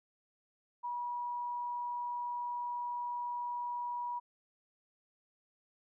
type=tone; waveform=sine; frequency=967 Hz; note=B5; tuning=37 cents flat; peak=-35 dBFS; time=0.83-4.2 s; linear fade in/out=20 ms; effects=none